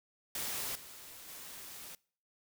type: noise with level steps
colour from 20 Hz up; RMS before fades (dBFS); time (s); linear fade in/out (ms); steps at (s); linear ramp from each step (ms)
white; -38 / -51 / -48; 0.35-1.95; 2; 0.75 / 1.28; 5
effects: noise-tail reverb RT60 0.5 s tail -24 dB re dry